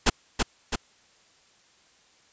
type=noise with echo; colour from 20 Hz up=pink; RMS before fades=-18 dBFS; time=0.06-0.1 s; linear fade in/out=10 ms; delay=330 ms; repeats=2; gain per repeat=-4 dB; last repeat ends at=0.76 s; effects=white hiss -60 dBFS RMS until 2.32 s + resampled to 16000 Hz